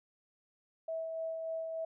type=tone with tremolo; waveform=sine; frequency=650 Hz; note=E5; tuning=24 cents flat; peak=-34 dBFS; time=0.88-1.85 s; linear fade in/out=5 ms; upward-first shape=sine; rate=3.4 Hz; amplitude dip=30%; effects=none